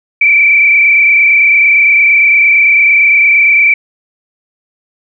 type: tone with frequency modulation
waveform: sine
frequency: 2318 Hz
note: D7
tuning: 23 cents flat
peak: -4 dBFS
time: 0.21-3.74 s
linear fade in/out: 5 ms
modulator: 28.8 Hz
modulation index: 2
effects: none